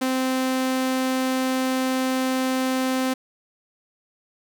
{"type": "tone", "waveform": "sawtooth", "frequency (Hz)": 259.7, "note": "C4", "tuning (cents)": -13, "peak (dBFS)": -17, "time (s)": [0.01, 3.14], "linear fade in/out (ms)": 10, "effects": []}